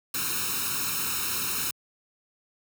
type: noise with comb filter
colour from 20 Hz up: white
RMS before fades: -29 dBFS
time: 0.14-1.71 s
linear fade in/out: 5 ms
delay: 0.75 ms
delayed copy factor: +1
effects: high-pass 80 Hz 12 dB/octave